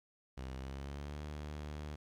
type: tone with pitch glide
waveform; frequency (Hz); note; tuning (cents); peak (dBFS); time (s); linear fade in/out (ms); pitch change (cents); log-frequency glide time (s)
sawtooth; 65.41 to 74.7; C2 to D2; 0 to +30; -38; 0.37-1.96; 10; +230; 0.56-1.21
effects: low-pass 7000 Hz 12 dB/octave + 12-bit